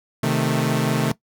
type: chord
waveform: sawtooth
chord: A diminished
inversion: first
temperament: equal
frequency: 130.81 / 155.56 / 220 Hz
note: C3 / Eb3 / A3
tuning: 0 / 0 / 0 cents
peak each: -19 dBFS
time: 0.23-1.12 s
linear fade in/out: 5 ms
effects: noise-tail reverb RT60 0.1 s tail -18 dB re dry